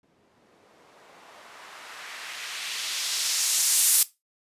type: noise with low-pass filter sweep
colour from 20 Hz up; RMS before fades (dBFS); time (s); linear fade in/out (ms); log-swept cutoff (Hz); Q
violet; -29; 0.03-4.03; 2; 220 to 11000; 0.98
effects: noise-tail reverb RT60 0.2 s tail -17 dB re dry + resampled to 32000 Hz